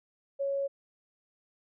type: tone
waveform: sine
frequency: 554.4 Hz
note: C#5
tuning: in tune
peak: -28 dBFS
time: 0.39-0.68 s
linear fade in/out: 20 ms
effects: none